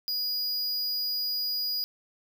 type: tone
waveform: square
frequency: 4900 Hz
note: D#8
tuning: 27 cents flat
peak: -28 dBFS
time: 0.08-1.84 s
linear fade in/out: 0 ms
effects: none